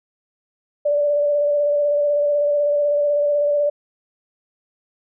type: tone with vibrato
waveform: sine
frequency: 583 Hz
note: D5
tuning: 13 cents flat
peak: -15 dBFS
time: 0.85-3.7 s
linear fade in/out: 10 ms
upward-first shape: square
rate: 16 Hz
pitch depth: 16 cents each way
effects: none